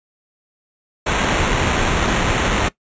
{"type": "noise with sample-and-hold", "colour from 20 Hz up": "pink", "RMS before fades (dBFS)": -18, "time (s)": [1.06, 2.69], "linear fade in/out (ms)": 10, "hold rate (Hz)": 4900, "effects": ["noise-tail reverb RT60 0.1 s tail -19 dB re dry", "resampled to 16000 Hz"]}